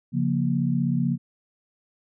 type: chord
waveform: sine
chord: Bb minor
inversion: first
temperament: equal with one note detuned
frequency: 138.59 / 174.61 / 234.6 Hz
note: Db3 / F3 / Bb3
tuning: 0 / 0 / +11 cents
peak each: -25 dBFS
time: 0.12-1.18 s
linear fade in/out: 50 ms
effects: none